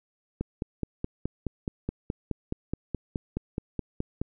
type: click train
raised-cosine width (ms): 3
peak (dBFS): -16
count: 19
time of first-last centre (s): 0.41-4.215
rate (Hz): 4.73
effects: none